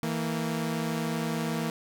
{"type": "tone pair together", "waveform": "sawtooth", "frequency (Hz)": [162.7, 230.1], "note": ["E3", "A#3"], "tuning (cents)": [-22, -22], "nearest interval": "tritone", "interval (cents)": 600, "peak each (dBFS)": -27, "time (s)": [0.03, 1.7], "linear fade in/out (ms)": 0, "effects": []}